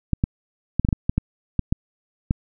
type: clicks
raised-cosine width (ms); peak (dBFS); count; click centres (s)
5; -6; 11; 0.133 / 0.239 / 0.796 / 0.849 / 0.888 / 0.928 / 1.095 / 1.18 / 1.593 / 1.725 / 2.309
effects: none